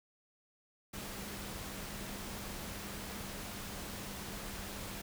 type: tone in noise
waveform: sine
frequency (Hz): 200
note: G3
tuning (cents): +35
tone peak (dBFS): -50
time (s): 0.93-5.02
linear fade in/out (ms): 10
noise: pink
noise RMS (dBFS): -44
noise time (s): 0.93-5.02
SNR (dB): -9
effects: none